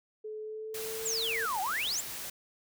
sine tone with pitch glide, 430.5 to 452.4 Hz, A4 to A4, -38 to +48 cents, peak -37 dBFS, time 0.24-1.46 s, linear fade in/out 10 ms, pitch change +86 cents, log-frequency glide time 0.41-1.28 s
white noise, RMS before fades -40 dBFS, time 0.74-2.3 s, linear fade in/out 5 ms
sine exponential two-way sweep, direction down then up, 7902 to 731 to 7902 Hz, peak -30 dBFS, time 1.05-2.01 s, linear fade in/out 10 ms, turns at 1.61 s
effects none

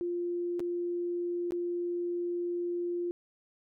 sine tone with dropouts, 349.2 Hz, F4, in tune, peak -30 dBFS, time 0.01-3.11 s, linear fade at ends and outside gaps 0 ms, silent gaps 0.595-0.603 / 1.508-1.521 s, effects none

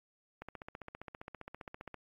click train, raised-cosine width 0.5 ms, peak -29 dBFS, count 24, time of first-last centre 0.42-1.943 s, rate 15.1 Hz, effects AAC 48 kbps

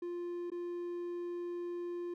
triangle tone with dropouts, 349.3 Hz, F4, in tune, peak -35 dBFS, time 0.02-2.14 s, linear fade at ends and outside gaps 5 ms, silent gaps 0.502-0.517 s, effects none

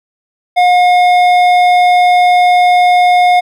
sine tone with hard clipping, 718 Hz, F5, 48 cents sharp, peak -7 dBFS, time 0.56-3.41 s, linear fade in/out 20 ms, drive 10 dB, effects none

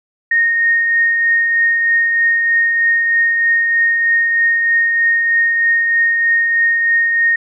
sine tone with tremolo, 1852 Hz, A#6, 12 cents flat, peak -9 dBFS, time 0.31-7.36 s, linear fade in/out 5 ms, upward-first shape triangle, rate 3.2 Hz, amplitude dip 35%, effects none

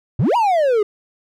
triangle exponential two-way sweep, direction up then down, 98.4 to 987.8 to 401.8 Hz, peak -11 dBFS, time 0.19-0.83 s, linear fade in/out 5 ms, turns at 0.36 s, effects none

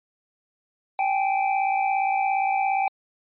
square tone pair together, 780 / 837.3 Hz, G5 / G#5, -9 / +14 cents, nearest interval minor second, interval 123 cents, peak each -22 / -29 dBFS, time 0.99-2.88 s, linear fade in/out 2 ms, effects resampled to 8000 Hz

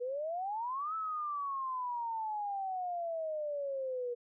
sine exponential two-way sweep, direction up then down, 477.6 to 1318.5 to 477.6 Hz, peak -34 dBFS, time 0-4.15 s, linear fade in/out 20 ms, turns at 0.95 s, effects none

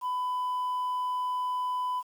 sine tone, 1000 Hz, B5, 21 cents sharp, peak -25 dBFS, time 0.01-2.03 s, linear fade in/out 50 ms, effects tanh soft clip ceiling -27 dBFS + 9-bit

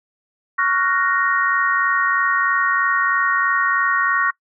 sine chord, Gb major seventh, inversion second, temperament equal with one note detuned, 1115.2 / 1396.9 / 1480 / 1864.7 Hz, Db6 / F6 / Gb6 / Bb6, +10 / 0 / 0 / 0 cents, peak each -19 / -24 / -23 / -20 dBFS, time 0.58-4.31 s, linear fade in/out 10 ms, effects noise-tail reverb RT60 0.1 s tail -23 dB re dry

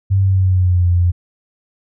sine tone with pitch glide, 97 to 87.93 Hz, G2 to F2, -18 to +12 cents, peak -10 dBFS, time 0.1-1.12 s, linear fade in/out 20 ms, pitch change -170 cents, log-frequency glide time 0.21-0.88 s, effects none

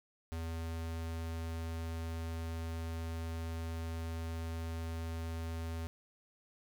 square tone, 82.2 Hz, E2, 4 cents flat, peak -38 dBFS, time 0.32-5.87 s, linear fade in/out 0 ms, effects none

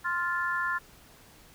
harmonic tone, 349.2 Hz, F4, in tune, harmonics 3 / 4 / 5, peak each -32 / -31 / -31 dBFS, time 0.04-0.79 s, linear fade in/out 20 ms, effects pink hiss -55 dBFS RMS until 1.54 s

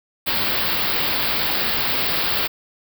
white band-stop noise, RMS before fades -21 dBFS, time 0.26-2.48 s, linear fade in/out 20 ms, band 5000 to 15000 Hz, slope 96 dB/octave, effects none

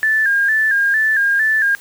sine tone with vibrato, 1684 Hz, G#6, 24 cents sharp, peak -12 dBFS, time 0.03-1.75 s, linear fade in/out 0 ms, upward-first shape square, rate 2.2 Hz, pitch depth 71 cents each way, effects white hiss -42 dBFS RMS until 1.8 s

